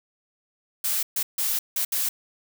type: noise bursts at uneven times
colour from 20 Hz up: blue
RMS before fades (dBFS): -25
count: 5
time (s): 0.84-1.03 / 1.16-1.23 / 1.38-1.59 / 1.76-1.85 / 1.92-2.09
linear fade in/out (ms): 5
effects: none